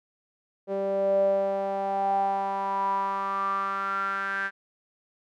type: tone with band-pass filter sweep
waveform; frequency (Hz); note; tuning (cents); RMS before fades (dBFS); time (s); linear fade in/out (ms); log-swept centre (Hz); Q
sawtooth; 196; G3; 0; -27; 0.67-4.51; 50; 500 to 1600; 9.8
effects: none